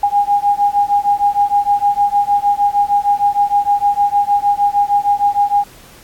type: beating tone pair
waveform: sine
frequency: 812 / 818.5 Hz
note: G#5 / G#5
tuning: -39 / -25 cents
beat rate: 6.5 Hz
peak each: -14 dBFS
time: 0.03-5.64 s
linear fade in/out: 5 ms
effects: pink hiss -42 dBFS RMS until 6.03 s + AAC 64 kbps